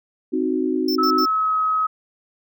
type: chord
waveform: sine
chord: C diminished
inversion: none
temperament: equal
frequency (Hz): 261.6 / 311.1 / 370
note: C4 / Eb4 / Gb4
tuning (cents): 0 / 0 / 0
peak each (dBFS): -23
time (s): 0.32-1.26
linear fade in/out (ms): 20
type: tone bursts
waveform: square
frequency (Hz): 5330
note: E8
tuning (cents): +18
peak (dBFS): -24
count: 3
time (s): 0.88-1.257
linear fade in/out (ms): 5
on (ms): 77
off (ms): 73
type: tone with pitch glide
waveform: sine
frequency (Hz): 1301 to 1273.5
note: E6 to D#6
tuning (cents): -23 to +40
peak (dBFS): -17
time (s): 0.98-1.87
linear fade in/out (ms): 10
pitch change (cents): -37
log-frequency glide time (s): 1.11-1.56
effects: none